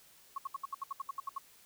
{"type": "tone bursts", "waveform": "sine", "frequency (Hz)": 1100, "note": "C#6", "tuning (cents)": -14, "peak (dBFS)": -34, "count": 12, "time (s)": [0.36, 1.383], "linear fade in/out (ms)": 5, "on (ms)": 22, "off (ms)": 69, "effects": ["white hiss -61 dBFS RMS until 1.65 s"]}